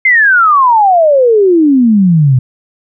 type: exponential sweep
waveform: sine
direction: down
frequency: 2125 to 122.8 Hz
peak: -4 dBFS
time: 0.05-2.39 s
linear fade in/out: 5 ms
effects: none